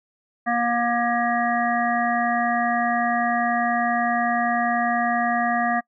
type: harmonic tone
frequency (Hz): 237.6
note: A#3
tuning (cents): +33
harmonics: 1 / 3 / 5 / 7 / 8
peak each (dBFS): -26 / -22 / -28 / -28 / -29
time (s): 0.46-5.81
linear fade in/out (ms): 20
effects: noise-tail reverb RT60 0.1 s tail -26 dB re dry